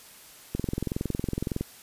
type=click train; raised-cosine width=3 ms; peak=-15 dBFS; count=24; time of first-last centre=0.55-1.61 s; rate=21.7 Hz; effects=white hiss -50 dBFS RMS until 1.82 s + resampled to 32000 Hz